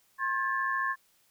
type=tone cluster; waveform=sine; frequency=1072 / 1622 / 1736 Hz; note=C6 / G#6 / A6; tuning=+42 / -41 / -24 cents; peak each=-30 / -36 / -31 dBFS; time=0.18-0.96 s; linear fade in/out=50 ms; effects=white hiss -67 dBFS RMS until 1.3 s